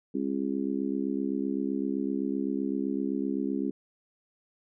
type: harmonic tone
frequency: 67.8 Hz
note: C#2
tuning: 38 cents flat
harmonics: 3 / 4 / 5 / 6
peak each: -33 / -30 / -34 / -37 dBFS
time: 0.14-3.71 s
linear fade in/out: 10 ms
effects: none